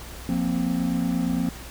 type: chord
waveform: triangle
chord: F suspended fourth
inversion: none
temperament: equal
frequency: 174.61 / 233.1 / 261.6 Hz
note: F3 / Bb3 / C4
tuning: 0 / 0 / 0 cents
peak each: -24 / -25 / -24 dBFS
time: 0.29-1.49 s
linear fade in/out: 2 ms
effects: added 60 Hz sine -40 dBFS peak until 1.7 s + pink hiss -41 dBFS RMS until 1.7 s